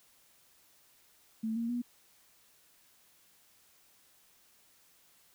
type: tone with pitch steps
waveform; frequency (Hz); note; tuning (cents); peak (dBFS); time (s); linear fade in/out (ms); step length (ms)
sine; 221.9 / 231.7 / 242; A3 / A#3 / B3; +15 / -10 / -35; -31; 1.43-1.82; 10; 130
effects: white hiss -65 dBFS RMS until 5.34 s